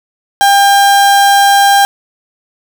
35% pulse tone, 799 Hz, G5, 33 cents sharp, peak -3 dBFS, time 0.41-1.85 s, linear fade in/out 0 ms, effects none

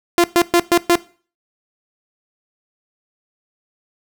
sawtooth tone bursts, 346 Hz, F4, 16 cents flat, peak -6 dBFS, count 5, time 0.18-0.955 s, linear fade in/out 0 ms, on 59 ms, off 120 ms, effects noise-tail reverb RT60 0.4 s tail -19 dB re dry

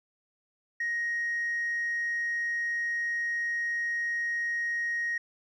triangle tone with tanh clipping, 1877 Hz, A#6, 11 cents sharp, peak -28 dBFS, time 0.8-5.18 s, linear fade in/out 5 ms, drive 5 dB, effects none

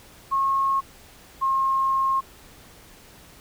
sine tone pair in turn, 1086 / 1072.3 Hz, C#6 / C6, -36 / +42 cents, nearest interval unison, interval 22 cents, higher first, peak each -19 dBFS, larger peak neither, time 0.31-0.81 / 1.41-2.21 s, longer second, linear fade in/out 20 ms, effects pink hiss -49 dBFS RMS until 3.4 s

